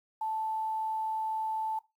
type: tone with quantisation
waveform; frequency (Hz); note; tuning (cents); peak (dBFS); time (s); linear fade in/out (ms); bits
sine; 878; A5; -4; -30; 0.21-1.79; 5; 10
effects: noise-tail reverb RT60 0.2 s tail -17 dB re dry